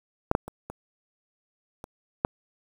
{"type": "clicks", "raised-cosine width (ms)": 1, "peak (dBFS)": [-6, -6, -23, -22, -25, -7], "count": 6, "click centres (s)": [0.314, 0.351, 0.48, 0.7, 1.841, 2.249], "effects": ["7-bit"]}